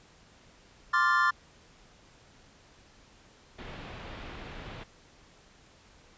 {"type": "chord", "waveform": "triangle", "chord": "D minor seventh", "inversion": "third", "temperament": "equal", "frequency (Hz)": [1046.5, 1174.7, 1396.9, 1760], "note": ["C6", "D6", "F6", "A6"], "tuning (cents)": [0, 0, 0, 0], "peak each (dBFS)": -26, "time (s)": [0.93, 1.31], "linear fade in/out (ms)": 10}
{"type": "low-pass noise", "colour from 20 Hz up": "pink", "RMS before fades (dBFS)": -43, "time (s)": [3.58, 4.84], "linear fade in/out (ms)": 10, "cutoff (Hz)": 3600, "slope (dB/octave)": 24}
{"effects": ["pink hiss -58 dBFS RMS until 6.17 s", "resampled to 16000 Hz"]}